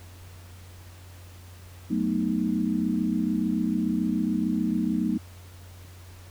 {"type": "chord", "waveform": "sine", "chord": "B dominant seventh", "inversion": "second", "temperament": "equal", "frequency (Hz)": [185, 220, 246.9, 311.1], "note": ["F#3", "A3", "B3", "D#4"], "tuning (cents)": [0, 0, 0, 0], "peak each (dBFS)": [-29, -27, -29, -29], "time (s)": [1.9, 5.18], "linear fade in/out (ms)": 10, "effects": ["added 90 Hz sine -44 dBFS peak until 6.3 s", "pink hiss -52 dBFS RMS until 6.3 s"]}